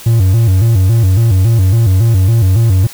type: tone with vibrato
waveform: triangle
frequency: 103.83 Hz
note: G#2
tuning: in tune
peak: -4 dBFS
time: 0.06-2.87 s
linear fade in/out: 5 ms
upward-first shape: square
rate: 3.6 Hz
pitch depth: 180 cents each way
effects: white hiss -32 dBFS RMS until 2.93 s